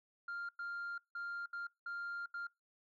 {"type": "tone bursts at uneven times", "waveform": "sine", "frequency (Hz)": 1396.9, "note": "F6", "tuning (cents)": 0, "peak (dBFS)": -38, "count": 6, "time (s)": [[0.28, 0.49], [0.59, 0.98], [1.15, 1.46], [1.53, 1.67], [1.86, 2.26], [2.34, 2.47]], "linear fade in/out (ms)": 5, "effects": ["noise-tail reverb RT60 0.2 s tail -25 dB re dry", "tanh soft clip ceiling -38 dBFS"]}